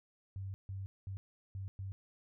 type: tone bursts at uneven times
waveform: sine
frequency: 96.8 Hz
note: G2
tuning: 21 cents flat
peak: -39 dBFS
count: 5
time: 0.36-0.54 / 0.69-0.86 / 1.07-1.17 / 1.55-1.68 / 1.79-1.92 s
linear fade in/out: 0 ms
effects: none